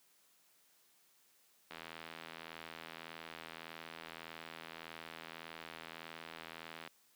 click train, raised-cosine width 0.3 ms, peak -30 dBFS, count 423, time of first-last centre 1.71-6.875 s, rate 81.7 Hz, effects white hiss -70 dBFS RMS until 7.15 s + high-pass 150 Hz 12 dB/octave

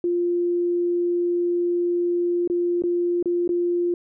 sine tone with dropouts, 349.2 Hz, F4, in tune, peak -19 dBFS, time 0.04-3.94 s, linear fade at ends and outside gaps 2 ms, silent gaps 2.476-2.499 / 2.822-2.837 / 3.227-3.257 / 3.477-3.491 s, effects none

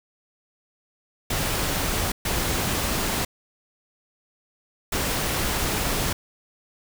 pink noise bursts at uneven times, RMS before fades -25 dBFS, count 3, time 1.3-2.12 / 2.25-3.25 / 4.92-6.13 s, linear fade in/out 5 ms, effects none

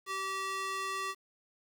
square tone with high-pass filter, 385.4 Hz, G4, 29 cents flat, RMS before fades -36 dBFS, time 0.06-1.15 s, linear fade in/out 50 ms, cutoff 1000 Hz, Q 1.3, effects low-pass 10000 Hz 12 dB/octave + 9-bit

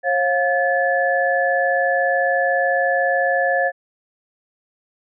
sine tone cluster, 542 / 708 / 1728 Hz, C#5 / F5 / A6, -39 / +23 / -32 cents, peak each -20 dBFS, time 0.03-3.72 s, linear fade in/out 50 ms, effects none

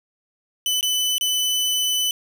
sawtooth tone with dropouts, 3003 Hz, F#7, 25 cents sharp, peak -16 dBFS, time 0.66-2.11 s, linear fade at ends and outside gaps 1 ms, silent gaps 0.81-0.828 / 1.182-1.21 s, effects 7-bit

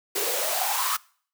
white noise with high-pass filter sweep, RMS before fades -26 dBFS, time 0.15-0.97 s, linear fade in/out 10 ms, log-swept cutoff 390 to 1200 Hz, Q 7.4, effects noise-tail reverb RT60 0.5 s tail -23 dB re dry

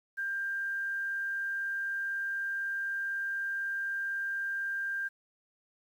sine tone with quantisation, 1591 Hz, G6, 25 cents sharp, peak -31 dBFS, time 0.17-5.09 s, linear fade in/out 20 ms, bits 10, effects none

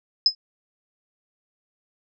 sine tone with exponential decay, 5100 Hz, D#8, 42 cents sharp, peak -9 dBFS, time 0.26-0.35 s, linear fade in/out 2 ms, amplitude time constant 18 ms, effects none

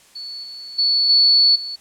sine tone with level steps, 4435 Hz, C#8, in tune, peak -29 / -32 / -14 / -10 / -26 dBFS, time 0.15-1.76 s, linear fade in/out 10 ms, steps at 0.43 / 0.78 / 1.09 / 1.55 s, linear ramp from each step 10 ms, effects white hiss -51 dBFS RMS until 1.8 s + low-pass 10000 Hz 12 dB/octave

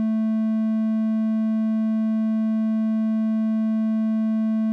triangle tone, 220 Hz, A3, in tune, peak -17 dBFS, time 0-4.72 s, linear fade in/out 0 ms, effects none

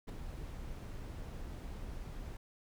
brown noise with ADSR envelope, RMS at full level -38 dBFS, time 0.07-2.37 s, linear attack 21 ms, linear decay 10 ms, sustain -6 dB, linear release 4 ms, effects none

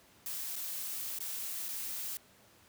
blue noise with dropouts, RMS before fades -39 dBFS, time 0.26-2.17 s, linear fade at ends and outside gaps 0 ms, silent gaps 0.556-0.563 / 1.187-1.205 / 1.683-1.688 s, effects pink hiss -62 dBFS RMS until 2.68 s + high-pass 80 Hz 12 dB/octave

